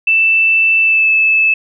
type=tone with pitch glide; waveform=sine; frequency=2653 to 2616 Hz; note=E7 to E7; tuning=+10 to -14 cents; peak=-8 dBFS; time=0.07-1.54 s; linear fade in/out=5 ms; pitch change=-24 cents; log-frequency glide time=0.81-1.09 s; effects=none